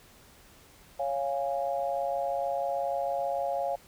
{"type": "chord", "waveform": "sine", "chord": "Db major", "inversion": "none", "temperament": "equal with one note detuned", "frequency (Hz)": [554.4, 698.5, 824.9], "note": ["Db5", "F5", "Ab5"], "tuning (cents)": [0, 0, -12], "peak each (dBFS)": [-31, -31, -35], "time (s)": [0.99, 3.76], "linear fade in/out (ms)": 10, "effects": ["pink hiss -56 dBFS RMS until 3.87 s"]}